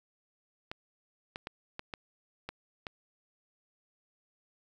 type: clicks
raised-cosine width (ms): 0.3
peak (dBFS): -22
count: 7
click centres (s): 0.715 / 1.359 / 1.471 / 1.794 / 1.938 / 2.49 / 2.868
effects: 9-bit